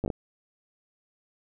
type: slowing click train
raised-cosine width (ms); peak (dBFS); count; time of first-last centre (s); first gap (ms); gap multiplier
2; -16; 5; 0.04-0.102; 9; 1.38
effects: none